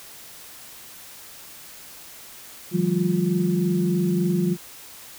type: tone cluster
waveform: sine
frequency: 156.4 / 179.1 / 202.2 / 352.5 Hz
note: D#3 / F3 / G#3 / F4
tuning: +9 / +44 / -46 / +16 cents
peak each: -28 / -21 / -27 / -26 dBFS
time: 2.71-4.57 s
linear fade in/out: 50 ms
effects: white hiss -43 dBFS RMS until 5.18 s

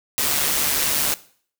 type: noise with amplitude modulation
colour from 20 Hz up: white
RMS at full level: -19 dBFS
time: 0.18-1.14 s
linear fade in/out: 0 ms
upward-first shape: sine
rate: 145 Hz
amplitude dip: 45%
effects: noise-tail reverb RT60 0.5 s tail -18 dB re dry

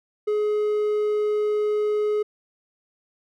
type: tone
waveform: triangle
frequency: 421.3 Hz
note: G#4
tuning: 25 cents sharp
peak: -18 dBFS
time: 0.27-2.23 s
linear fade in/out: 10 ms
effects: none

